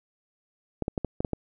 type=clicks; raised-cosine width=2 ms; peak=-14 dBFS; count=7; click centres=0.823 / 0.881 / 0.978 / 1.047 / 1.205 / 1.248 / 1.333 s; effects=none